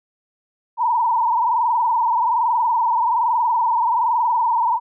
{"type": "tone with frequency modulation", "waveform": "sine", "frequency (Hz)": 941, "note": "A#5", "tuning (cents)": 16, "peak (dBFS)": -15, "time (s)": [0.77, 4.8], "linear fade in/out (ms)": 50, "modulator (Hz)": 21.2, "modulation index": 2.6, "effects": []}